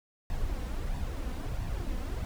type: noise with flanger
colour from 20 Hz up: brown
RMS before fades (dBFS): -33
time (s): 0.3-2.25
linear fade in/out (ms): 0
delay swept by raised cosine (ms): 1.1 to 4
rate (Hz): 1.5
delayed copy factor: +0.55
effects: none